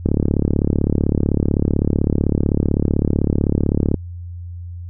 click train, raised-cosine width 3 ms, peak -3 dBFS, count 140, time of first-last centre 0.06-3.943 s, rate 35.8 Hz, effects added 87 Hz sine -28 dBFS peak until 4.89 s

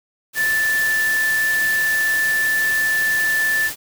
sine tone in noise, 1757 Hz, A6, 3 cents flat, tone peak -16 dBFS, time 0.35-3.71 s, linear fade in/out 50 ms, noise white, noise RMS -28 dBFS, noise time 0.33-3.76 s, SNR +9 dB, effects none

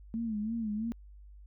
sine tone with vibrato, 220 Hz, A3, in tune, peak -31 dBFS, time 0.14-0.92 s, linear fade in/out 0 ms, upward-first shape sine, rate 3 Hz, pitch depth 96 cents each way, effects added 50 Hz sine -49 dBFS peak until 1.46 s

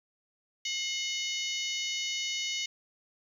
harmonic tone with a mistuned harmonic, 740 Hz, F#5, in tune, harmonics 3 / 4 / 5 / 6 / 7 / 8 / 9, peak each -37 / -35 / -39 / -42 / -43 / -40 / -42 dBFS, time 0.65-2.66 s, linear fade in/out 5 ms, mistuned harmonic 3, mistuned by -65 cents, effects 10-bit

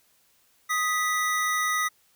square tone pair together, 1247 / 1965.8 Hz, D#6 / B6, +3 / -9 cents, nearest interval minor sixth, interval 788 cents, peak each -27 dBFS, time 0.69-1.89 s, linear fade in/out 20 ms, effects white hiss -64 dBFS RMS until 2.15 s

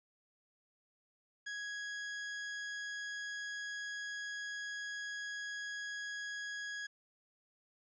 40% pulse tone, 1661.2 Hz, G#6, in tune, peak -39 dBFS, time 1.46-6.87 s, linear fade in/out 10 ms, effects resampled to 16000 Hz + 12-bit

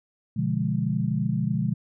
sine chord, B diminished seventh, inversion none, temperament equal, 123.47 / 146.83 / 174.61 / 207.7 Hz, B2 / D3 / F3 / Ab3, 0 / 0 / 0 / 0 cents, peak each -28 dBFS, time 0.36-1.74 s, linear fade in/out 10 ms, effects none

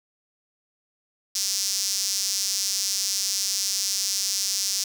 sawtooth tone with high-pass filter, 196 Hz, G3, in tune, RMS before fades -26 dBFS, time 1.35-4.84 s, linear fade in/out 5 ms, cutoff 5500 Hz, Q 3.6, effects none

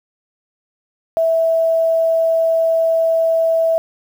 sine tone with quantisation, 655 Hz, E5, 11 cents flat, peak -12 dBFS, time 1.17-3.78 s, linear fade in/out 0 ms, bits 7, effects none

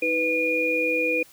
sine tone cluster, 318 / 495.2 / 2434 Hz, D#4 / B4 / D#7, +38 / +5 / -39 cents, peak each -29 / -25 / -23 dBFS, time 0.02-1.23 s, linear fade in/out 5 ms, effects white hiss -52 dBFS RMS until 1.32 s

